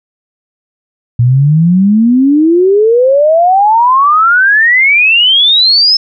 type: exponential sweep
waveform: sine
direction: up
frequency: 116.8 to 5274 Hz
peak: -4 dBFS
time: 1.19-5.97 s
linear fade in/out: 5 ms
effects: none